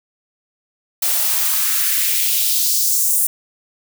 blue noise with high-pass filter sweep, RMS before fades -17 dBFS, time 1.02-3.27 s, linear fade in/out 5 ms, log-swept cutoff 530 to 9400 Hz, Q 1.8, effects none

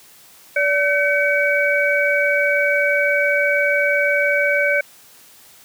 sine tone cluster, 578 / 1531 / 2263 Hz, D5 / G6 / C#7, -28 / -41 / +35 cents, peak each -19 dBFS, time 0.56-4.81 s, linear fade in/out 5 ms, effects white hiss -47 dBFS RMS until 5.64 s + high-pass 80 Hz 12 dB/octave

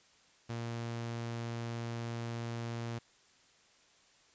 sawtooth tone, 116.8 Hz, A#2, 4 cents sharp, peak -33 dBFS, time 0.49-2.99 s, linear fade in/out 10 ms, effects white hiss -65 dBFS RMS until 4.34 s + resampled to 16000 Hz

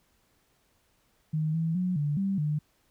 sine tone with pitch steps, 155.5 / 163.1 / 182.1 / 146.5 / 195.2 / 150.2 Hz, D#3 / E3 / F#3 / D3 / G3 / D3, -1 / -18 / -27 / -4 / -7 / +39 cents, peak -25 dBFS, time 1.33-2.59 s, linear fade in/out 10 ms, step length 210 ms, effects pink hiss -69 dBFS RMS until 2.9 s

